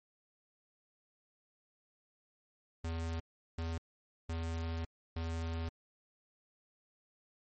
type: tone bursts at uneven times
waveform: square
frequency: 82.41 Hz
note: E2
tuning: in tune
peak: -36 dBFS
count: 4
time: 2.84-3.2 / 3.58-3.78 / 4.29-4.85 / 5.16-5.69 s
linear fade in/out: 5 ms
effects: MP3 32 kbps